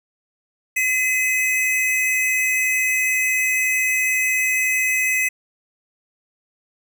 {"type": "tone pair together", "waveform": "square", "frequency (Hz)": [2027, 2549], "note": ["B6", "D#7"], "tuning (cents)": [45, 41], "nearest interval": "major third", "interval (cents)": 396, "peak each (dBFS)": -21, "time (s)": [0.76, 5.29], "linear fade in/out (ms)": 10, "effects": []}